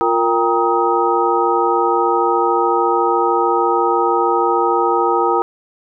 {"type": "tone cluster", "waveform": "sine", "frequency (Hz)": [350.1, 463.7, 794, 940, 1260], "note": ["F4", "A#4", "G5", "A#5", "D#6"], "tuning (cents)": [4, -9, 22, 14, 21], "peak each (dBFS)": -19, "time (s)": [0.01, 5.42], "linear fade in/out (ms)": 0, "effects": []}